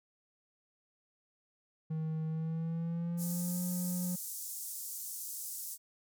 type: tone with pitch glide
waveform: triangle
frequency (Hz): 158.4 to 178.83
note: D#3 to F3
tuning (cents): +31 to +41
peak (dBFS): -31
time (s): 1.9-4.16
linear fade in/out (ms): 10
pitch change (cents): +210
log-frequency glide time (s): 2.27-3.62
type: band-pass noise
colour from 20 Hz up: white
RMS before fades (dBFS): -42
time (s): 3.17-5.78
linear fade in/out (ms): 50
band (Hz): 6200 to 16000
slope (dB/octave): 24
effects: none